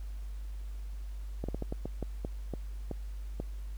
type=slowing click train; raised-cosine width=2 ms; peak=-22 dBFS; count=11; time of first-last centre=1.44-3.4 s; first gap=46 ms; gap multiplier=1.3; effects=added 50 Hz sine -37 dBFS peak until 3.77 s + pink hiss -61 dBFS RMS until 3.77 s